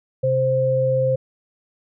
sine tone pair together, 130.82 / 523.3 Hz, C3 / C5, 0 / 0 cents, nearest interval 2 octaves, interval 2400 cents, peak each -22 / -17 dBFS, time 0.23-1.16 s, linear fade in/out 10 ms, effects none

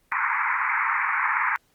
pink band-pass noise, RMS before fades -24 dBFS, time 0.12-1.56 s, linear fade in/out 0 ms, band 880 to 2300 Hz, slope 96 dB/octave, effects pink hiss -65 dBFS RMS until 1.74 s + Opus 24 kbps

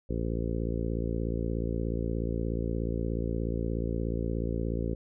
harmonic tone, 56.8 Hz, A#1, 44 cents flat, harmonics 1 / 2 / 3 / 4 / 5 / 6 / 7 / 8 / 9, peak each -32 / -35 / -37 / -38 / -39 / -40 / -40 / -41 / -42 dBFS, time 0.09-4.95 s, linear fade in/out 10 ms, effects none

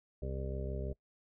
harmonic tone, 66.3 Hz, C2, 23 cents sharp, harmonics 1 / 2 / 3 / 4 / 6 / 7 / 8 / 9, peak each -38 / -42 / -48 / -51 / -45 / -48 / -54 / -47 dBFS, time 0.22-0.93 s, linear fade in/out 5 ms, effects noise-tail reverb RT60 0.1 s tail -22 dB re dry

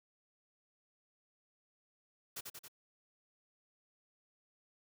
white noise with echo, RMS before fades -43 dBFS, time 2.36-2.41 s, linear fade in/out 10 ms, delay 91 ms, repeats 3, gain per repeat -3 dB, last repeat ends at 2.683 s, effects none

